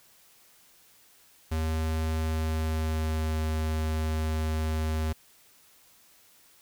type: tone with pitch glide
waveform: square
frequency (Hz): 79.5 to 78.63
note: D#2 to D#2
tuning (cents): +38 to +19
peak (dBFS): -27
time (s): 1.51-5.13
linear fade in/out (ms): 10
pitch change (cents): -19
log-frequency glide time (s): 2.15-3.4
effects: white hiss -59 dBFS RMS until 6.61 s